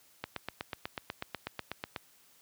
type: click train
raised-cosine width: 0.3 ms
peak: -19 dBFS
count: 15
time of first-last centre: 0.24-1.962 s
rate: 8.13 Hz
effects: white hiss -63 dBFS RMS until 2.41 s + high-pass 60 Hz 12 dB/octave